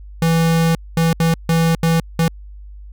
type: tone bursts at uneven times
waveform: square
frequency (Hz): 164.81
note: E3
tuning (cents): 0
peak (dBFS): -13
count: 6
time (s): 0.22-0.75 / 0.97-1.13 / 1.2-1.34 / 1.49-1.75 / 1.83-2 / 2.19-2.28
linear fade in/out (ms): 2
effects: added 50 Hz sine -33 dBFS peak until 2.92 s